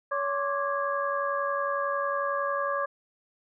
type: tone cluster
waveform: sine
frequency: 563 / 1073 / 1164 / 1651 Hz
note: C#5 / C6 / D6 / G#6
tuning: +27 / +43 / -16 / -11 cents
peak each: -30 / -34 / -30 / -34 dBFS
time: 0.11-2.86 s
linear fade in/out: 10 ms
effects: none